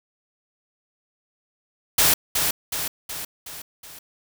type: noise with echo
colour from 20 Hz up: white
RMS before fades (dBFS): -17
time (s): 1.98-2.14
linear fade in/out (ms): 5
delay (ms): 370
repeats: 5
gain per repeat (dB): -5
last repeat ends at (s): 3.99
effects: none